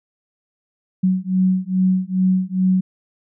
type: beating tone pair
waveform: sine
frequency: 185 / 187.4 Hz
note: F#3 / F#3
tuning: 0 / +22 cents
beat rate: 2.4 Hz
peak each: -18 dBFS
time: 1.03-2.81 s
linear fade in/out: 10 ms
effects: none